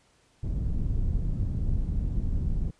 pink low-pass noise, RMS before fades -27 dBFS, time 0.43-2.71 s, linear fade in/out 10 ms, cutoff 130 Hz, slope 12 dB/octave, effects pink hiss -64 dBFS RMS until 2.79 s + resampled to 22050 Hz

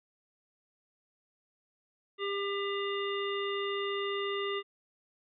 harmonic tone with a mistuned harmonic, 399.2 Hz, G4, 32 cents sharp, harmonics 1 / 3 / 5 / 7 / 9, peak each -33 / -38 / -40 / -41 / -43 dBFS, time 2.18-4.63 s, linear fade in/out 50 ms, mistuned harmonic 7, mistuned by +16 cents, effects none

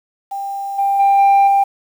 sine tone with level steps, 793 Hz, G5, 20 cents sharp, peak -21 / -12 / -7 / -5 / -8 dBFS, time 0.31-1.64 s, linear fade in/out 10 ms, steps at 0.78 / 0.99 / 1.18 / 1.47 s, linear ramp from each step 10 ms, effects tanh soft clip ceiling -7 dBFS + 7-bit

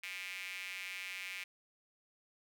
square tone with high-pass filter, 93.7 Hz, F#2, 22 cents sharp, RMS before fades -44 dBFS, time 0.03-1.44 s, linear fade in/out 5 ms, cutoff 2300 Hz, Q 5, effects none

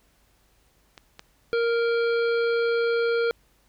clicks, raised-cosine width 0.2 ms, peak -25 / -22 dBFS, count 2, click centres 0.978 / 1.194 s
harmonic tone, 466.2 Hz, A#4, in tune, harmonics 1 / 3 / 5 / 7 / 9 / 10, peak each -21 / -29 / -37 / -41 / -41 / -49 dBFS, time 1.53-3.31 s, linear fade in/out 0 ms
effects added 50 Hz sine -64 dBFS peak until 3.68 s + pink hiss -64 dBFS RMS until 3.68 s

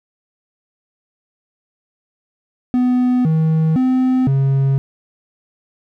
triangle tone with pitch steps, 249.6 / 159.2 / 256.9 / 136.2 Hz, B3 / D#3 / C4 / C#3, +19 / +40 / -32 / -30 cents, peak -10 dBFS, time 2.74-4.78 s, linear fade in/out 0 ms, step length 510 ms, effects none

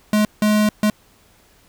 square tone bursts at uneven times, 211.6 Hz, G#3, 33 cents sharp, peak -14 dBFS, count 3, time 0.13-0.25 / 0.42-0.69 / 0.83-0.9 s, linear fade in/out 2 ms, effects pink hiss -54 dBFS RMS until 1.68 s

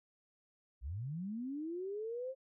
sine linear sweep, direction up, 53.3 to 537 Hz, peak -38 dBFS, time 0.81-2.35 s, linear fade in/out 50 ms, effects none

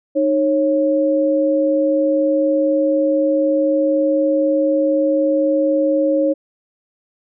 sine tone pair together, 307.7 / 548.3 Hz, D#4 / C#5, -19 / -19 cents, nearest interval minor seventh, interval 1000 cents, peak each -17 / -15 dBFS, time 0.15-6.34 s, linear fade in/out 20 ms, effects none

